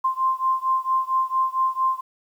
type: beating tone pair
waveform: sine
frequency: 1046.5 / 1050.9 Hz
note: C6 / C6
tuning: 0 / +7 cents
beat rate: 4.4 Hz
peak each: -22 / -23 dBFS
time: 0.04-2.01 s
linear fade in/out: 10 ms
effects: 9-bit